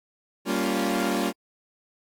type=chord; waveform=sawtooth; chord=G half-diminished seventh; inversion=none; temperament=equal with one note detuned; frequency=196 / 233.1 / 280.2 / 349.2 Hz; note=G3 / Bb3 / Db4 / F4; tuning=0 / 0 / +19 / 0 cents; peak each=-25 dBFS; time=0.45-1.33 s; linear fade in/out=50 ms; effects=AAC 64 kbps